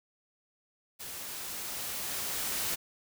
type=noise with level ramp; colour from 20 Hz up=white; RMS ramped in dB=-42 to -32 dBFS; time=0.99-2.76 s; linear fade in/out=20 ms; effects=none